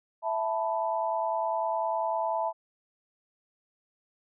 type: chord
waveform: sine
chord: E suspended fourth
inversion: none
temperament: just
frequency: 659.3 / 879 / 988.9 Hz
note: E5 / A5 / B5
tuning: 0 / -2 / +2 cents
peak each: -30 / -30 / -33 dBFS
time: 0.22-2.53 s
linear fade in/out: 50 ms
effects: none